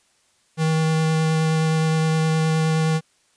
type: tone with vibrato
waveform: square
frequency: 159 Hz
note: D#3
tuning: 38 cents sharp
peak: -18 dBFS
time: 0.57-3.01 s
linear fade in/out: 50 ms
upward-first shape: sine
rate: 9.6 Hz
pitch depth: 9 cents each way
effects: white hiss -62 dBFS RMS until 3.36 s + resampled to 22050 Hz